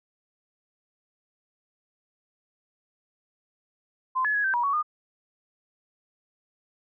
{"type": "tone with pitch steps", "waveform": "sine", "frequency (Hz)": [1034, 1705, 1669, 1557, 960, 1120, 1219], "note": ["C6", "G#6", "G#6", "G6", "B5", "C#6", "D#6"], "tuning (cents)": [-21, 45, 8, -12, -49, 18, -36], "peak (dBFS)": -22, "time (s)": [4.15, 4.829], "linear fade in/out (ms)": 20, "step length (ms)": 97, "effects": []}